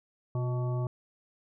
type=harmonic tone with a mistuned harmonic; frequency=125 Hz; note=B2; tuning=21 cents sharp; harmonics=1 / 3 / 5 / 7 / 9; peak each=-28 / -39 / -41 / -46 / -46 dBFS; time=0.35-0.87 s; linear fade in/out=2 ms; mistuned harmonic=3; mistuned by=-59 cents; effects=none